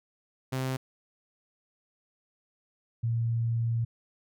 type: tone pair in turn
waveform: sawtooth / sine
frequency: 130.81 / 115.73 Hz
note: C3 / A#2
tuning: 0 / -12 cents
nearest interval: major second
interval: 212 cents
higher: first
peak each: -25 dBFS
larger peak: neither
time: 0.52-0.77 / 3.03-3.85 s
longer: second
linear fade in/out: 10 ms
effects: none